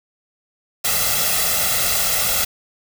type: noise with comb filter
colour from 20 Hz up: white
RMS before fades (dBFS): -19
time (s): 0.84-2.45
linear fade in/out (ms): 10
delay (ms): 1.5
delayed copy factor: +0.75
effects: none